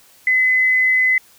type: tone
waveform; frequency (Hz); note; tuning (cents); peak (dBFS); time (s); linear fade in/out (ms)
sine; 2026; B6; +44; -12; 0.27-1.18; 2
effects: white hiss -50 dBFS RMS until 1.38 s